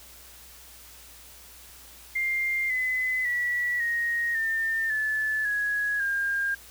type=tone with pitch steps; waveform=sine; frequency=2100 / 2021 / 1945.8 / 1873 / 1803 / 1735.5 / 1670.6 / 1608.1 Hz; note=C7 / B6 / B6 / A#6 / A6 / A6 / G#6 / G6; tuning=+6 / +39 / -26 / +8 / +42 / -24 / +10 / +44 cents; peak=-24 dBFS; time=2.15-6.55 s; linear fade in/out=10 ms; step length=550 ms; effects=added 60 Hz sine -55 dBFS peak until 6.7 s + white hiss -49 dBFS RMS until 6.7 s